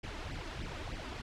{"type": "noise with flanger", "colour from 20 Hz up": "pink", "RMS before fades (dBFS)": -41, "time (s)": [0.03, 1.22], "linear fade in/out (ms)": 10, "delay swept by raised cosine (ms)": [0.37, 3.37], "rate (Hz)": 3.3, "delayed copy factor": 0.85, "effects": ["low-pass 4000 Hz 12 dB/octave"]}